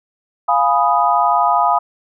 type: chord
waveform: sine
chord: F half-diminished seventh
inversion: none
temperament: equal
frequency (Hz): 698.5 / 830.6 / 987.8 / 1244.5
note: F5 / Ab5 / Cb6 / Eb6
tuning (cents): 0 / 0 / 0 / 0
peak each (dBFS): -17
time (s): 0.48-1.79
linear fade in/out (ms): 10
effects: none